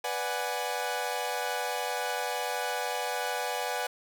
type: chord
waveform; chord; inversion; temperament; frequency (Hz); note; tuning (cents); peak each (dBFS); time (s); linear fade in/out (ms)
sawtooth; G# half-diminished seventh; first; equal; 493.9 / 587.3 / 740 / 830.6; B4 / D5 / F#5 / G#5; 0 / 0 / 0 / 0; -32 / -34 / -31 / -31; 0.04-3.87; 5
effects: none